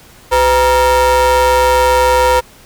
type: ring-modulated tone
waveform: square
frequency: 220.5 Hz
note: A3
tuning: 4 cents sharp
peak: -6 dBFS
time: 0.31-2.41 s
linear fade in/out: 20 ms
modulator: 725 Hz
effects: pink hiss -42 dBFS RMS until 2.65 s